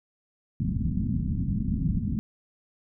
white low-pass noise, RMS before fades -27 dBFS, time 0.6-2.19 s, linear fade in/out 0 ms, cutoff 240 Hz, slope 48 dB/octave, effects none

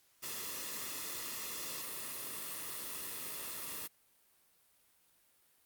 white noise with comb filter, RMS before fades -42 dBFS, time 0.22-3.88 s, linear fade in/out 20 ms, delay 1.3 ms, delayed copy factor -0.55, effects white hiss -70 dBFS RMS until 5.65 s + Opus 48 kbps

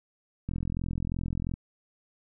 click train, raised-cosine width 5 ms, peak -20 dBFS, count 46, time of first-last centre 0.49-1.539 s, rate 42.9 Hz, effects none

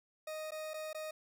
40% pulse tone with dropouts, 622.3 Hz, D#5, in tune, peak -39 dBFS, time 0.27-1.11 s, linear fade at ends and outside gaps 5 ms, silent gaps 0.508-0.518 / 0.736-0.74 / 0.931-0.946 s, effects none

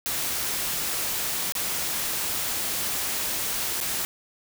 white noise with dropouts, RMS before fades -28 dBFS, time 0.06-4.05 s, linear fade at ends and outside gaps 0 ms, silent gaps 1.522-1.552 / 3.803-3.811 s, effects none

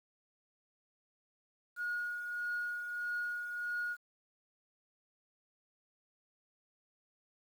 sine tone with tremolo, 1442 Hz, F#6, 45 cents flat, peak -32 dBFS, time 1.76-3.97 s, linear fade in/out 50 ms, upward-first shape triangle, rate 1.6 Hz, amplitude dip 55%, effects tanh soft clip ceiling -30 dBFS + 10-bit

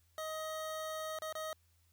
25% pulse tone with dropouts, 629 Hz, D#5, 19 cents sharp, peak -35 dBFS, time 0.18-1.53 s, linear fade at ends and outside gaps 1 ms, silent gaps 1.188-1.22 / 1.326-1.352 s, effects added 84 Hz sine -69 dBFS peak until 1.92 s + white hiss -75 dBFS RMS until 1.92 s

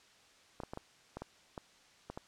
clicks, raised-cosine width 1 ms, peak -27 dBFS, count 9, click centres 0.602 / 0.635 / 0.735 / 0.774 / 1.17 / 1.22 / 1.578 / 2.1 / 2.175 s, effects white hiss -63 dBFS RMS until 2.27 s + low-pass 6000 Hz 12 dB/octave

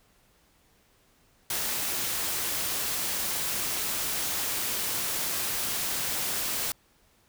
white noise, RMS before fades -30 dBFS, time 1.5-6.72 s, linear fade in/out 2 ms, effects pink hiss -64 dBFS RMS until 7.28 s

